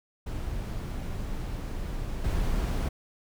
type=noise with level steps; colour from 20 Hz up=brown; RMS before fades=-33 / -27 dBFS; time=0.26-2.89 s; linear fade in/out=10 ms; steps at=2.24 s; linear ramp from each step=5 ms; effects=none